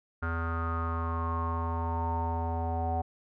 square tone with low-pass filter sweep, 83 Hz, E2, 12 cents sharp, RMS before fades -31 dBFS, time 0.22-3.02 s, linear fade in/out 10 ms, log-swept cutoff 1400 to 750 Hz, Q 9.9, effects none

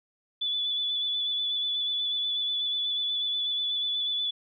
sine tone with vibrato, 3460 Hz, A7, 30 cents flat, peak -26 dBFS, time 0.41-4.31 s, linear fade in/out 10 ms, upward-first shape sine, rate 8.2 Hz, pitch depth 21 cents each way, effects none

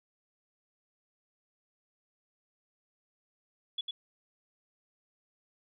sine tone with echo, 3404 Hz, G#7, 42 cents sharp, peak -31 dBFS, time 3.78-3.81 s, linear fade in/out 5 ms, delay 100 ms, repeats 1, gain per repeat -3 dB, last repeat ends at 3.91 s, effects none

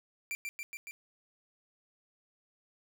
45% pulse tone with echo, 2356 Hz, D7, 5 cents sharp, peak -34 dBFS, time 0.31-0.35 s, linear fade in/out 0 ms, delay 140 ms, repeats 4, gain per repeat -2 dB, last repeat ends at 0.91 s, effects none

